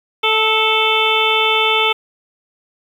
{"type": "harmonic tone with a mistuned harmonic", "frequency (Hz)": 439.8, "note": "A4", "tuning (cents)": -1, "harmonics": [1, 2, 3, 5, 6, 7, 8], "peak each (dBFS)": [-20, -20, -20, -20, -20, -20, -20], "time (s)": [0.23, 1.93], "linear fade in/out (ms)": 10, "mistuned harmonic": 3, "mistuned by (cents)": -16, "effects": ["7-bit"]}